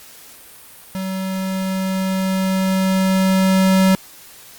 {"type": "tone with level ramp", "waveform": "square", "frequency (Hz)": 189.6, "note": "F#3", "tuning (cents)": 43, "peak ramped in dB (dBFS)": [-23, -11], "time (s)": [0.95, 3.95], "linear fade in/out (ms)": 0, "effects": ["white hiss -42 dBFS RMS until 4.58 s", "Opus 48 kbps"]}